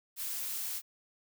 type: noise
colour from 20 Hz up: blue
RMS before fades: -37 dBFS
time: 0.16-0.82 s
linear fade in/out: 50 ms
effects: none